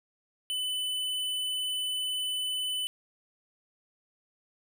square tone, 3006 Hz, F#7, 27 cents sharp, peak -30 dBFS, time 0.5-2.87 s, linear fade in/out 0 ms, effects none

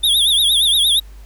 square tone with vibrato, 3520 Hz, A7, in tune, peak -12 dBFS, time 0.03-1 s, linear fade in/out 10 ms, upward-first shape triangle, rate 8.6 Hz, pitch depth 160 cents each way, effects added 50 Hz sine -35 dBFS peak until 1.25 s + pink hiss -51 dBFS RMS until 1.25 s

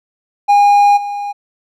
triangle tone with level steps, 815 Hz, G#5, 33 cents flat, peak -4 / -17 dBFS, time 0.48-1.33 s, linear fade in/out 20 ms, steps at 0.96 s, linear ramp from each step 20 ms, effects none

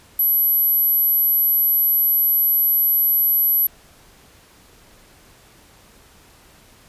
sine tone, 11780 Hz, F#9, 9 cents flat, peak -14 dBFS, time 0.19-3.67 s, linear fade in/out 5 ms, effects pink hiss -50 dBFS RMS until 6.88 s + resampled to 32000 Hz

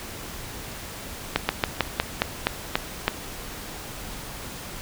slowing click train, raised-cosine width 0.3 ms, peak -3 dBFS, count 9, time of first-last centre 1.36-3.08 s, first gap 130 ms, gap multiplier 1.14, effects pink hiss -37 dBFS RMS until 4.81 s

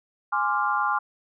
sine chord, D half-diminished seventh, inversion second, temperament equal, 830.6 / 1046.5 / 1174.7 / 1396.9 Hz, Ab5 / C6 / D6 / F6, 0 / 0 / 0 / 0 cents, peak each -27 dBFS, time 0.32-0.99 s, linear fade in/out 10 ms, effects none

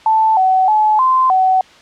sine tone with pitch steps, 880 / 753 / 857 / 1037 / 752 Hz, A5 / F#5 / A5 / C6 / F#5, 0 / +30 / -46 / -16 / +28 cents, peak -9 dBFS, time 0.06-1.61 s, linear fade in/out 2 ms, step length 310 ms, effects white hiss -43 dBFS RMS until 1.81 s + low-pass 4000 Hz 12 dB/octave

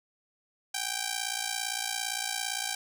5% pulse ring-modulated tone, 784 Hz, G5, in tune, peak -16 dBFS, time 0.74-2.75 s, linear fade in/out 5 ms, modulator 28.8 Hz, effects none

